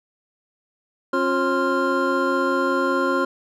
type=tone cluster; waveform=triangle; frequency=270 / 355 / 540 / 1049 / 1392 Hz; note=C#4 / F4 / C#5 / C6 / F6; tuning=-45 / +28 / -45 / +4 / -6 cents; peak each=-23 dBFS; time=1.13-3.25 s; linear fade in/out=5 ms; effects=none